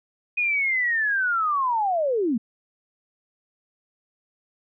sine linear sweep, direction down, 2489 to 207.2 Hz, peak -20 dBFS, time 0.37-2.38 s, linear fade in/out 10 ms, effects none

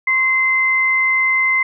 sine tone pair together, 1063 / 2069 Hz, C6 / C7, +27 / -20 cents, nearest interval octave, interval 1153 cents, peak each -23 / -13 dBFS, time 0.07-1.63 s, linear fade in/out 5 ms, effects none

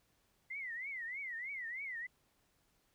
sine tone with vibrato, 2026 Hz, B6, 44 cents sharp, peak -40 dBFS, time 0.5-2.07 s, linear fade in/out 10 ms, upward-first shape triangle, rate 3.2 Hz, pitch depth 220 cents each way, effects pink hiss -75 dBFS RMS until 2.94 s

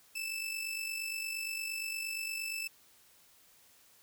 sawtooth tone with amplitude modulation, 2637 Hz, E7, in tune, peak -30 dBFS, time 0.15-2.68 s, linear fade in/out 10 ms, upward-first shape sine, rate 48.6 Hz, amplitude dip 55%, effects white hiss -63 dBFS RMS until 4.02 s

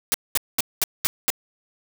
white noise bursts, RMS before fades -20 dBFS, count 6, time 0.12-1.302 s, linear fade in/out 0 ms, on 22 ms, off 210 ms, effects none

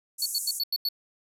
white band-pass noise, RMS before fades -34 dBFS, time 0.18-0.6 s, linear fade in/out 20 ms, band 6500 to 12000 Hz, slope 48 dB/octave
square tone bursts, 4435 Hz, C#8, in tune, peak -25 dBFS, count 6, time 0.22-0.888 s, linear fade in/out 2 ms, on 38 ms, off 88 ms
effects none

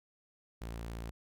sawtooth tone, 57 Hz, A#1, 38 cents flat, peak -36 dBFS, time 0.61-1.11 s, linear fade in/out 10 ms, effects none

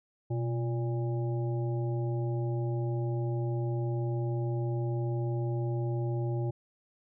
harmonic tone with a mistuned harmonic, 116.54 Hz, A#2, in tune, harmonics 1 / 3 / 5 / 7, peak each -29 / -36 / -43 / -45 dBFS, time 0.3-6.51 s, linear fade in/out 10 ms, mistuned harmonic 1, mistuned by +97 cents, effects none

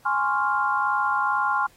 sine chord, Db major seventh, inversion second, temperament equal, 830.6 / 1046.5 / 1108.7 / 1396.9 Hz, Ab5 / C6 / Db6 / F6, 0 / 0 / 0 / 0 cents, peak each -26 / -25 / -29 / -25 dBFS, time 0.05-1.67 s, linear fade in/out 10 ms, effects pink hiss -57 dBFS RMS until 1.76 s + AAC 48 kbps

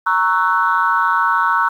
sine chord, F# dominant seventh, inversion first, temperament equal with one note detuned, 932.3 / 1108.7 / 1318.5 / 1492 Hz, A#5 / C#6 / E6 / F#6, 0 / 0 / 0 / +14 cents, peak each -18 dBFS, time 0.06-1.69 s, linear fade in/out 10 ms, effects tanh soft clip ceiling -3 dBFS + 8-bit

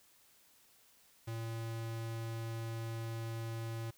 square tone, 113.9 Hz, A#2, 40 cents flat, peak -39 dBFS, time 1.27-3.91 s, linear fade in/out 10 ms, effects white hiss -66 dBFS RMS until 3.97 s

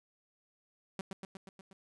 sawtooth tone with echo, 191.7 Hz, G3, 38 cents flat, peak -32 dBFS, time 0.99-1.01 s, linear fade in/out 2 ms, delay 120 ms, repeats 6, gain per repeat -3 dB, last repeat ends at 1.73 s, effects resampled to 24000 Hz

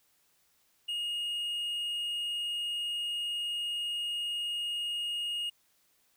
triangle tone, 2861 Hz, F7, 41 cents sharp, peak -30 dBFS, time 0.88-5.5 s, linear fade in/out 10 ms, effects white hiss -70 dBFS RMS until 6.16 s

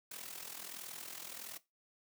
white noise with amplitude modulation, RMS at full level -44 dBFS, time 0.11-1.58 s, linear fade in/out 5 ms, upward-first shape sine, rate 41.4 Hz, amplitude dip 70%, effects noise-tail reverb RT60 0.2 s tail -17 dB re dry + high-pass 150 Hz 12 dB/octave

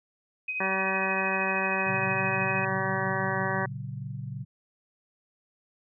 sine tone with tremolo, 2515 Hz, D#7, 18 cents sharp, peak -27 dBFS, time 0.48-2.65 s, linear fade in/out 5 ms, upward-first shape triangle, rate 13 Hz, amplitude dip 55%
harmonic tone, 191 Hz, G3, 45 cents flat, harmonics 1 / 2 / 3 / 4 / 5 / 6 / 8 / 9 / 10, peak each -35 / -35 / -35 / -35 / -35 / -35 / -35 / -35 / -35 dBFS, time 0.6-3.66 s, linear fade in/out 5 ms
sine chord, F# major, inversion first, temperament just, 115.62 / 138.75 / 185 Hz, A#2 / C#3 / F#3, -14 / +2 / 0 cents, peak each -37 / -36 / -42 dBFS, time 1.86-4.45 s, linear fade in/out 20 ms
effects none

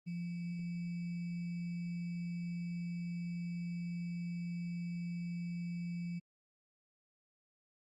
sine tone with sample-and-hold, 173.2 Hz, F3, 14 cents flat, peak -37 dBFS, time 0.06-6.2 s, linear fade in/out 20 ms, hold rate 2450 Hz, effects low-pass 5000 Hz 12 dB/octave + Opus 32 kbps

